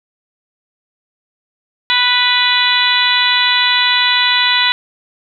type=harmonic tone; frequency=493.3 Hz; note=B4; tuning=2 cents flat; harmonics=2 / 3 / 4 / 5 / 6 / 7 / 8; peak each=-19 / -20 / -17 / -20 / -20 / -17 / -16 dBFS; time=1.9-4.72 s; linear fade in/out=0 ms; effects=none